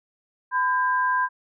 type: tone pair together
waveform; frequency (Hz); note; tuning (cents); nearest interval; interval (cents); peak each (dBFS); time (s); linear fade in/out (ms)
sine; 1008 / 1600.1; B5 / G6; +35 / +35; minor sixth; 800; -21 / -24; 0.51-1.29; 50
effects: none